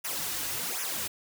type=noise with flanger; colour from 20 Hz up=white; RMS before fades=-33 dBFS; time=0.04-1.08 s; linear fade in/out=10 ms; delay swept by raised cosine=0.23 to 5.23 ms; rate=1.3 Hz; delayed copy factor=-0.85; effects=none